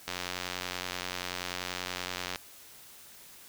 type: click train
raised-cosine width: 0.2 ms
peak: -16 dBFS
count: 207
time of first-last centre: 0.08-2.359 s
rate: 90.4 Hz
effects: white hiss -52 dBFS RMS until 3.48 s